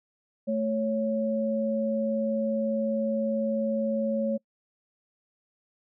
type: tone pair together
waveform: sine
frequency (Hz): 220.2 / 554.4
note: A3 / C#5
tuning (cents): +2 / 0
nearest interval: octave + major third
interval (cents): 1598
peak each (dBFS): -27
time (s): 0.47-4.38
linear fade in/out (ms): 20
effects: noise-tail reverb RT60 0.1 s tail -26 dB re dry